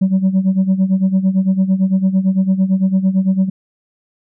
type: tone with tremolo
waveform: sine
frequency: 190 Hz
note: F#3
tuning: 46 cents sharp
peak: -6 dBFS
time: 0.01-3.5 s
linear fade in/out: 10 ms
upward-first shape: sine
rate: 8.9 Hz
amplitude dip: 80%
effects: tanh soft clip ceiling -8 dBFS